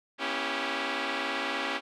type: chord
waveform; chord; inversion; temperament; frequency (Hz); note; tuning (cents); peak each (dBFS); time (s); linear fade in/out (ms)
5% pulse; C# half-diminished seventh; third; equal with one note detuned; 241.2 / 277.2 / 329.6 / 392; B3 / C#4 / E4 / G4; -41 / 0 / 0 / 0; -26 / -21 / -24 / -23; 0.18-1.81; 50
effects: low-pass 4000 Hz 12 dB/octave